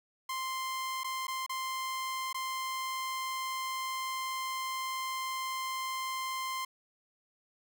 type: tone with dropouts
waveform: sawtooth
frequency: 1046.5 Hz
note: C6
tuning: in tune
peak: -30 dBFS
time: 0.29-6.65 s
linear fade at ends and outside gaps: 5 ms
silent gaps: 1.035-1.043 / 1.27-1.28 / 1.464-1.494 / 2.329-2.344 s
effects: none